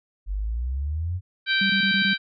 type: exponential sweep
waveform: sine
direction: up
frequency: 46.25 to 94 Hz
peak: -24 dBFS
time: 0.26-1.21 s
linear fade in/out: 50 ms
type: harmonic tone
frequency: 779 Hz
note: G5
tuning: 11 cents flat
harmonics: 2 / 3 / 4 / 5 / 6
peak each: -22 / -27 / -28 / -26 / -34 dBFS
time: 1.46-2.18 s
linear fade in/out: 50 ms
type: tone bursts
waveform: sine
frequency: 195.5 Hz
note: G3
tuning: 4 cents flat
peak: -24 dBFS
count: 5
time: 1.61-2.135 s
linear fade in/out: 5 ms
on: 89 ms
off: 20 ms
effects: none